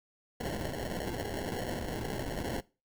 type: noise with sample-and-hold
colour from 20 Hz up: blue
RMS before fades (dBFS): -36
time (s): 0.4-2.61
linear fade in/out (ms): 10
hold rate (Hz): 1225
effects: noise-tail reverb RT60 0.3 s tail -21 dB re dry